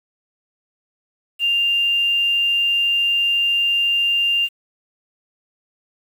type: tone with quantisation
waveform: sine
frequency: 2794 Hz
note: F7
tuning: in tune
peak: -15 dBFS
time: 1.39-4.49 s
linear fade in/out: 50 ms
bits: 7
effects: none